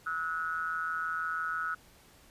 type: ring-modulated tone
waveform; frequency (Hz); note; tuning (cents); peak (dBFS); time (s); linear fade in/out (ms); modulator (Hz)
triangle; 83; E2; +12; -26; 0.06-1.75; 10; 1380
effects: pink hiss -59 dBFS RMS until 2.3 s + resampled to 32000 Hz